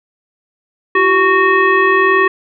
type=tone with frequency modulation; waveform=sine; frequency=1114 Hz; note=C#6; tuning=8 cents sharp; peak=-8 dBFS; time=0.95-2.28 s; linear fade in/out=5 ms; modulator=729 Hz; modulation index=1.4; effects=none